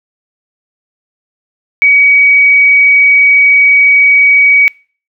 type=tone; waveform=sine; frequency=2263 Hz; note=C#7; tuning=35 cents sharp; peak=-3 dBFS; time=1.82-4.68 s; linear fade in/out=0 ms; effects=noise-tail reverb RT60 0.4 s tail -25 dB re dry